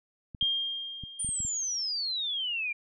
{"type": "clicks", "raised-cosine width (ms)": 5, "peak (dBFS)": -29, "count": 7, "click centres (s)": [0.348, 0.427, 1.037, 1.247, 1.29, 1.403, 1.45]}
{"type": "tone with exponential decay", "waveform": "sine", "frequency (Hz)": 3211, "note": "G7", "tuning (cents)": 41, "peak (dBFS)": -23, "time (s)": [0.41, 1.89], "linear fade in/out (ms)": 2, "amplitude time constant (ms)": 320}
{"type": "exponential sweep", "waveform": "sine", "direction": "down", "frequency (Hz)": [9397, 2349], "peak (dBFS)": -29, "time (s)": [1.19, 2.73], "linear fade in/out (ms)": 10}
{"effects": []}